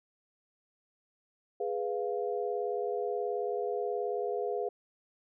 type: chord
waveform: sine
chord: F diminished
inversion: first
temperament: equal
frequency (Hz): 415.3 / 493.9 / 698.5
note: Ab4 / Cb5 / F5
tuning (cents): 0 / 0 / 0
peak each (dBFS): -33 / -35 / -37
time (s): 1.6-4.69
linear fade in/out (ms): 5
effects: none